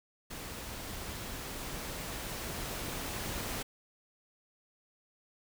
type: noise with level ramp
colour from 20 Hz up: pink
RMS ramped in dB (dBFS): -43 to -37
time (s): 0.3-3.63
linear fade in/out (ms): 10
effects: none